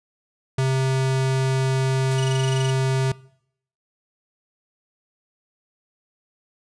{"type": "tone", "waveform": "square", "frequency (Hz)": 132.3, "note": "C3", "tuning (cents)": 20, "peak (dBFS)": -19, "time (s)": [0.58, 3.12], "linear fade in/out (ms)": 5}
{"type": "noise with exponential decay", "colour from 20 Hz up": "white", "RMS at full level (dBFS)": -32, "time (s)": [2.11, 2.3], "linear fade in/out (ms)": 5, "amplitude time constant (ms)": 40}
{"type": "tone bursts", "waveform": "sawtooth", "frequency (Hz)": 2923, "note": "F#7", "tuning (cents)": -22, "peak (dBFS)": -26, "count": 13, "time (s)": [2.18, 2.706], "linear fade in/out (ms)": 5, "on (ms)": 22, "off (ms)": 20}
{"effects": ["noise-tail reverb RT60 0.7 s tail -22 dB re dry", "resampled to 22050 Hz"]}